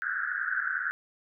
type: band-pass noise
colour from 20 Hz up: pink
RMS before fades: -31 dBFS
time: 0.02-0.91 s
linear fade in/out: 0 ms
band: 1400 to 1700 Hz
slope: 96 dB/octave
effects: none